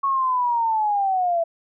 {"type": "linear sweep", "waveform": "sine", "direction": "down", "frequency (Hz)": [1108.7, 659.3], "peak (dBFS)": -18, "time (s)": [0.03, 1.44], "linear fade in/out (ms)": 10, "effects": []}